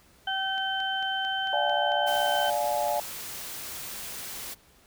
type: harmonic tone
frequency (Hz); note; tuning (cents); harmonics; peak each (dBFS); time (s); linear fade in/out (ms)
770; G5; -31; 1 / 2 / 4; -31 / -31 / -31; 0.27-2.5; 5
type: click train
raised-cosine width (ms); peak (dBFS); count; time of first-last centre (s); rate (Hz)
0.2; -27; 8; 0.58-2.142; 4.48
type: chord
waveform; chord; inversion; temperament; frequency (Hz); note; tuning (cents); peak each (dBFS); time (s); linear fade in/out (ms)
sine; D diminished; none; just; 587.3 / 704.8 / 845.8; D5 / F5 / Ab5; 0 / +16 / +31; -29 / -29 / -29; 1.53-3; 2
type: noise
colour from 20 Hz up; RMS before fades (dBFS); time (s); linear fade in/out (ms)
white; -38; 2.06-4.55; 20
effects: pink hiss -59 dBFS RMS until 4.86 s